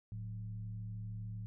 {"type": "tone with frequency modulation", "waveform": "sine", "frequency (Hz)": 108.4, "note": "A2", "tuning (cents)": -25, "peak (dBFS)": -40, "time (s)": [0.12, 1.46], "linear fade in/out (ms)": 0, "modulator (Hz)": 72.9, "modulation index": 0.52, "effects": []}